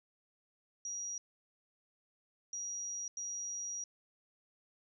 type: tone bursts at uneven times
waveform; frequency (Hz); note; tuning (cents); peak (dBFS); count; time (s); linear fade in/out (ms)
sine; 5750; F8; +50; -38; 3; 0.85-1.18 / 2.53-3.08 / 3.17-3.84; 2
effects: none

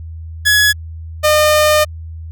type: tone pair in turn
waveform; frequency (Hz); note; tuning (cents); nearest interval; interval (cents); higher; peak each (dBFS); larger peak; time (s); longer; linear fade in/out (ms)
sawtooth; 1688 / 607.2; G#6 / D#5; +28 / -42; octave + tritone; 1770; first; -5; neither; 0.45-0.73 / 1.23-1.85; second; 20
effects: added 81 Hz sine -26 dBFS peak until 2.31 s

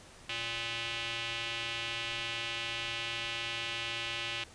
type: tone with band-pass filter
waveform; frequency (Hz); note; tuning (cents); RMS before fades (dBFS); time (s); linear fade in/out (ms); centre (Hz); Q
square; 116; A#2; -8; -37; 0.29-4.44; 5; 2900; 2.8
effects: pink hiss -54 dBFS RMS until 4.54 s + resampled to 22050 Hz

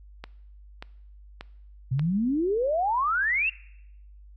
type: click train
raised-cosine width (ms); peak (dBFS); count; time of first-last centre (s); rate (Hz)
0.3; -21; 4; 0.24-1.994; 1.71
type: exponential sweep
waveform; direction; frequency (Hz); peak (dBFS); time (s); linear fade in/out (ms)
sine; up; 123.47 to 2794; -22; 1.91-3.5; 10
effects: noise-tail reverb RT60 0.8 s tail -21 dB re dry + added 50 Hz sine -46 dBFS peak until 4.36 s

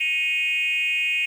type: tone with frequency modulation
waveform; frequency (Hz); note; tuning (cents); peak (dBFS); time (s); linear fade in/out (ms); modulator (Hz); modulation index
sine; 2500; D#7; +8; -19; 0-1.26; 10; 312; 0.87
effects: tanh soft clip ceiling -16 dBFS + 8-bit

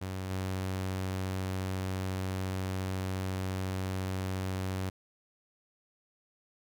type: tone with level steps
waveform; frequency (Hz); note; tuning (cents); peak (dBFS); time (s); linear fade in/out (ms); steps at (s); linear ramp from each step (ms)
sawtooth; 94.2; F#2; +32; -31 / -28; 0.01-4.9; 10; 0.3; 5
effects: none

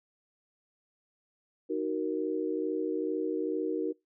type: chord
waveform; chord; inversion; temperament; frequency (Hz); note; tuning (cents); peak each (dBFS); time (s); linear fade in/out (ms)
sine; D# minor; none; just; 311.1 / 373.4 / 466.7; D#4 / F#4 / A#4; 0 / +16 / +2; -33; 1.69-3.93; 20
effects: noise-tail reverb RT60 0.2 s tail -24 dB re dry

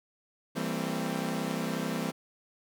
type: chord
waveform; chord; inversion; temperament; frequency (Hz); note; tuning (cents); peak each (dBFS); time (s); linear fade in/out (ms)
sawtooth; C dominant seventh; first; equal with one note detuned; 164.81 / 196 / 227.2 / 261.6; E3 / G3 / Bb3 / C4; 0 / 0 / -44 / 0; -32; 0.55-2.12; 20
effects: none

